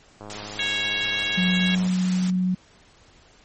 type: click train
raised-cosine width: 1 ms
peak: -25 dBFS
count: 174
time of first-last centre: 0.21-1.873 s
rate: 104 Hz
type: noise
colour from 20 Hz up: white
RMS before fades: -34 dBFS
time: 0.3-2.3 s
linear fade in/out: 0 ms
type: harmonic tone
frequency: 552 Hz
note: C#5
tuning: 7 cents flat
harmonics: 3 / 4 / 5 / 6 / 7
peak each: -29 / -29 / -29 / -29 / -29 dBFS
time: 0.59-1.75 s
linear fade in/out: 2 ms
type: tone with pitch glide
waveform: sine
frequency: 181.9 to 183.59 Hz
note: F#3 to F#3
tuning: -29 to -13 cents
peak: -19 dBFS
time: 1.37-2.55 s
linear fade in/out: 10 ms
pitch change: +16 cents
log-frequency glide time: 1.54-1.76 s
effects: pink hiss -54 dBFS RMS until 3.44 s + MP3 32 kbps